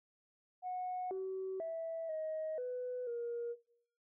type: tone with pitch steps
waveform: sine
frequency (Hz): 732 / 379.6 / 656 / 629 / 498.6 / 472.7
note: F#5 / F#4 / E5 / D#5 / B4 / A#4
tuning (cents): -19 / +44 / -9 / +19 / +16 / +24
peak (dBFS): -36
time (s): 0.62-3.56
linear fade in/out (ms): 50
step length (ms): 490
effects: noise-tail reverb RT60 0.6 s tail -20 dB re dry + tanh soft clip ceiling -33 dBFS